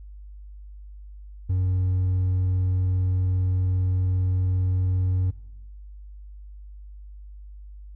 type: tone with hard clipping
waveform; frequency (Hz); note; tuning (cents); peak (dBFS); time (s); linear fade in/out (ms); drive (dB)
sine; 92.5; F#2; 0; -21; 1.49-5.31; 10; 2
effects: noise-tail reverb RT60 0.9 s tail -20 dB re dry + added 50 Hz sine -39 dBFS peak until 7.95 s